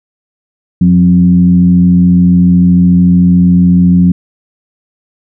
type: tone with frequency modulation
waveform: sine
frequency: 178.1 Hz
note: F3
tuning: 34 cents sharp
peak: -3 dBFS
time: 0.81-4.12 s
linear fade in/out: 5 ms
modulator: 86.9 Hz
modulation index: 0.55
effects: none